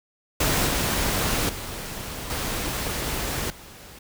pink noise with level steps, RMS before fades -22 / -24 / -34 / -28 / -44 dBFS, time 0.4-3.99 s, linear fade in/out 5 ms, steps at 0.67 / 1.49 / 2.3 / 3.5 s, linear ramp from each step 2 ms, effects none

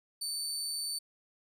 25% pulse tone, 4538 Hz, C#8, 40 cents sharp, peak -29 dBFS, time 0.21-0.99 s, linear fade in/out 10 ms, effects none

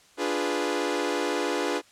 sawtooth chord, D diminished seventh, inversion none, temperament equal, 293.7 / 349.2 / 415.3 / 493.9 Hz, D4 / F4 / Ab4 / Cb5, 0 / 0 / 0 / 0 cents, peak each -27 dBFS, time 0.17-1.82 s, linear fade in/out 50 ms, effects white hiss -57 dBFS RMS until 1.91 s + low-pass 8000 Hz 12 dB/octave

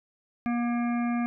harmonic tone with a mistuned harmonic, 238.6 Hz, A#3, 41 cents sharp, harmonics 1 / 3 / 5 / 7 / 9 / 10, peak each -25 / -35 / -39 / -42 / -44 / -45 dBFS, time 0.46-1.26 s, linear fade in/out 0 ms, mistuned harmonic 7, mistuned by -16 cents, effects none

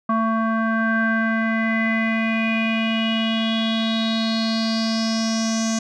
square tone with low-pass filter sweep, 223.8 Hz, A3, 30 cents sharp, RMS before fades -21 dBFS, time 0.09-5.79 s, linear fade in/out 5 ms, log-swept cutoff 1200 to 6400 Hz, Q 7, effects none

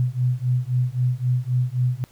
sine beating tone pair, 123.47 / 127.27 Hz, B2 / C3, 0 / -48 cents, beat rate 3.8 Hz, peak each -22 dBFS, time 0-2.04 s, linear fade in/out 0 ms, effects pink hiss -55 dBFS RMS until 2.11 s

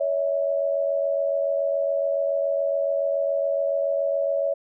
sine tone pair together, 561 / 648.1 Hz, C#5 / E5, +21 / -30 cents, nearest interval major second, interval 249 cents, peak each -22 / -26 dBFS, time 0-4.54 s, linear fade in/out 10 ms, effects none

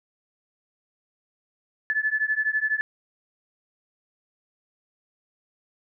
sine beating tone pair, 1727 / 1739 Hz, A6 / A6, -33 / -21 cents, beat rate 12 Hz, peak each -25 dBFS, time 1.9-2.81 s, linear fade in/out 0 ms, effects none

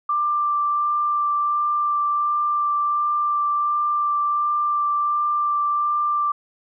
sine tone with vibrato, 1181 Hz, D6, 9 cents sharp, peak -18 dBFS, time 0.09-6.32 s, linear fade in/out 5 ms, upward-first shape sine, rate 1.4 Hz, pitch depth 9 cents each way, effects none

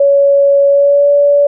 sine tone with pitch glide, 561 to 573.4 Hz, C#5 to D5, +21 to -42 cents, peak -5 dBFS, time 0-1.47 s, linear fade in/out 5 ms, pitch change +37 cents, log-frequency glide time 0.66-1.1 s, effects none

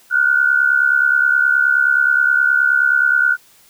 sine tone pair together, 1430.5 / 1500 Hz, F6 / F#6, +41 / +23 cents, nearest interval minor second, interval 82 cents, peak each -14 dBFS, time 0.1-3.37 s, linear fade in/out 50 ms, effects white hiss -50 dBFS RMS until 3.69 s

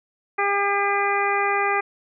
harmonic tone, 402 Hz, G4, 44 cents sharp, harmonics 1 / 2 / 3 / 4 / 5 / 6, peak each -26 / -24 / -25 / -29 / -26 / -29 dBFS, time 0.38-1.81 s, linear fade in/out 10 ms, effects none

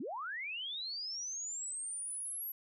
sine linear sweep, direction up, 198.9 to 11770 Hz, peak -38 dBFS, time 0-2.52 s, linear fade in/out 5 ms, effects none

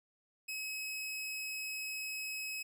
sawtooth tone, 2559 Hz, D#7, 48 cents sharp, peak -35 dBFS, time 0.48-2.63 s, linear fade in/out 10 ms, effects none

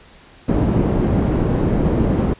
white low-pass noise, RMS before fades -17 dBFS, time 0.48-2.34 s, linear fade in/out 10 ms, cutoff 290 Hz, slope 12 dB/octave, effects pink hiss -46 dBFS RMS until 2.39 s + resampled to 8000 Hz

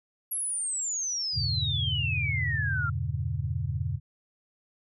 sine exponential sweep, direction down, 11440 to 1355 Hz, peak -28 dBFS, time 0.31-2.9 s, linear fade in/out 10 ms
sine chord, E diminished seventh, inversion none, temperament just, 82.41 / 98.89 / 118.67 / 142.4 Hz, E2 / G2 / Bb2 / Db3, 0 / +16 / +31 / +47 cents, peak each -33 dBFS, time 1.33-4 s, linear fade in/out 50 ms
effects none

